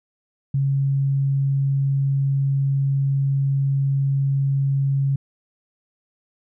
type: tone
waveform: sine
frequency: 137.6 Hz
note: C#3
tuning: 12 cents flat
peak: -17 dBFS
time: 0.54-5.16 s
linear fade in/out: 5 ms
effects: none